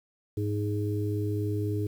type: harmonic tone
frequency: 103.83 Hz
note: G#2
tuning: in tune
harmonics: 1 / 3 / 4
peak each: -28 / -33 / -34 dBFS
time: 0.37-1.87 s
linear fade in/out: 5 ms
effects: 9-bit